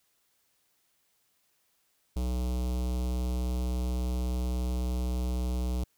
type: tone with notch filter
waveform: square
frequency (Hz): 61.8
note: B1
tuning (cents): +2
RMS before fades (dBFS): -30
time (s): 2.16-5.84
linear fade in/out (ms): 5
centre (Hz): 1700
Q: 0.58
effects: white hiss -72 dBFS RMS until 5.97 s